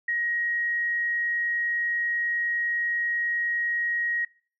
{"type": "tone", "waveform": "sine", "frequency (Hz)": 1889, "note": "A#6", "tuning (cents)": 22, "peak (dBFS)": -24, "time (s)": [0.08, 4.25], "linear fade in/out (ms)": 5, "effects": ["noise-tail reverb RT60 0.4 s tail -21 dB re dry"]}